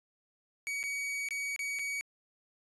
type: tone with dropouts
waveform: 45% pulse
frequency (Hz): 2259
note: C#7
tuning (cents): +32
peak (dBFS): -33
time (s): 0.67-2.01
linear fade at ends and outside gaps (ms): 0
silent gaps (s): 0.83-0.838 / 1.287-1.308 / 1.562-1.592 / 1.788-1.793
effects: resampled to 24000 Hz